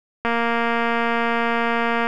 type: click train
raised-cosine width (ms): 0.5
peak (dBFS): -7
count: 425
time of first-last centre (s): 0.25-2.07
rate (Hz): 233
effects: none